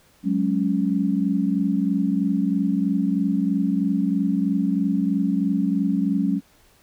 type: chord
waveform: sine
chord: F# suspended second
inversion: none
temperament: just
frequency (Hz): 185 / 208.1 / 277.5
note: F#3 / G#3 / C#4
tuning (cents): 0 / +4 / +2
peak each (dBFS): -23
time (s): 0.23-6.41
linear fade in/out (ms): 50
effects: pink hiss -57 dBFS RMS until 6.82 s